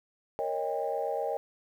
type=chord; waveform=sine; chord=Eb dominant seventh; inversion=second; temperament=equal with one note detuned; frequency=466.2 / 554.4 / 622.3 / 800.5 Hz; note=Bb4 / Db5 / Eb5 / G5; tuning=0 / 0 / 0 / +36 cents; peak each=-34 dBFS; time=0.39-1.37 s; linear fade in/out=0 ms; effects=tanh soft clip ceiling -19 dBFS + 10-bit